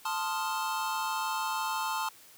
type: chord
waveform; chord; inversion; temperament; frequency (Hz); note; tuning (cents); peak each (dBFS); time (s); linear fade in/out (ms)
square; F dominant seventh; first; equal; 880 / 1046.5 / 1244.5 / 1396.9; A5 / C6 / Eb6 / F6; 0 / 0 / 0 / 0; -34 / -36 / -39 / -40; 0.05-2.09; 5
effects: white hiss -55 dBFS RMS until 2.37 s + high-pass 80 Hz 12 dB/octave